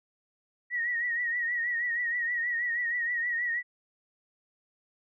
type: tone with vibrato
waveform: sine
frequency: 1904 Hz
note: A#6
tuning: 36 cents sharp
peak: -27 dBFS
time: 0.7-3.63 s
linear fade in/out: 50 ms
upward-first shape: triangle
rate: 6.3 Hz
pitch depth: 72 cents each way
effects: none